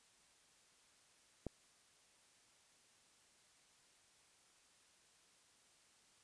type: click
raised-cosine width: 2 ms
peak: -28 dBFS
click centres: 1.467 s
effects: white hiss -70 dBFS RMS until 6.23 s + resampled to 22050 Hz